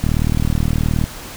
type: click train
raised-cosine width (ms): 5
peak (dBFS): -5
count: 40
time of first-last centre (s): 0.04-1.04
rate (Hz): 39
effects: pink hiss -33 dBFS RMS until 1.36 s